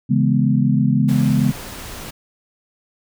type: chord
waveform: sine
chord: C# minor seventh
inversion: none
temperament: equal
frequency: 138.59 / 164.81 / 207.7 / 246.9 Hz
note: C#3 / E3 / G#3 / B3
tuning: 0 / 0 / 0 / 0 cents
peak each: -17 / -22 / -18 / -19 dBFS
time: 0.09-1.52 s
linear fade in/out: 20 ms
type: noise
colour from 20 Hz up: pink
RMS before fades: -33 dBFS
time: 1.08-2.11 s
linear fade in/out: 10 ms
effects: none